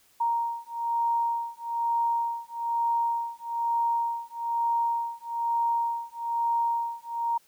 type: beating tone pair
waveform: sine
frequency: 932.3 / 933.4 Hz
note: A#5 / A#5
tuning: 0 / +2 cents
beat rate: 1.1 Hz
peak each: -28 dBFS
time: 0.2-7.38 s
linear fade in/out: 10 ms
effects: white hiss -62 dBFS RMS until 7.47 s